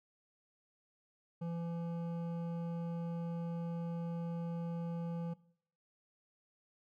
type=tone with hard clipping; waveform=sine; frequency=169 Hz; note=E3; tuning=43 cents sharp; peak=-39 dBFS; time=1.41-5.34 s; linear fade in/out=10 ms; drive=11 dB; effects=noise-tail reverb RT60 0.6 s tail -20 dB re dry